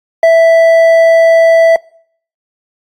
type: tone with hard clipping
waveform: sine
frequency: 659.3 Hz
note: E5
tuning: in tune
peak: -4 dBFS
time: 0.23-1.76 s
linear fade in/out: 2 ms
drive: 5 dB
effects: noise-tail reverb RT60 0.6 s tail -25 dB re dry + AAC 64 kbps